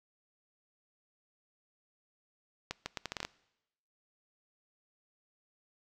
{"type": "accelerating click train", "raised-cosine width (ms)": 0.2, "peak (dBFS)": -18, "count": 9, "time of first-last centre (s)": [2.71, 3.25], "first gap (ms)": 150, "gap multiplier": 0.75, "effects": ["noise-tail reverb RT60 0.9 s tail -22 dB re dry"]}